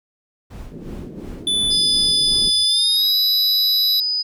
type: noise with tremolo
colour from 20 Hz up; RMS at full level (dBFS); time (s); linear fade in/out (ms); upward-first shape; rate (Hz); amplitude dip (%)
brown; -32; 0.5-2.64; 10; sine; 2.8; 80
type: band-pass noise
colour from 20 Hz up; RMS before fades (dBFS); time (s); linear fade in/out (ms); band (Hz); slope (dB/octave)
pink; -35; 0.71-2.5; 10; 150 to 400; 24
type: tone with pitch glide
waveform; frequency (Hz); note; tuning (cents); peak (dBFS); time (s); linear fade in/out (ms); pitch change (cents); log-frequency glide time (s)
square; 3485 to 3934; A7 to B7; -17 to -7; -17; 1.47-4; 2; +210; 2.65-3.16
type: tone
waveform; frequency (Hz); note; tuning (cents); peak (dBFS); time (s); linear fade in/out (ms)
sine; 4978; D#8; 0; -18; 1.7-4.23; 20
effects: none